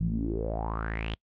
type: tone with low-pass filter sweep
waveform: sawtooth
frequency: 55 Hz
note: A1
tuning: in tune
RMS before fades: -31 dBFS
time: 0-1.15 s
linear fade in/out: 10 ms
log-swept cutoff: 150 to 3400 Hz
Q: 7.7
effects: noise-tail reverb RT60 0.1 s tail -26 dB re dry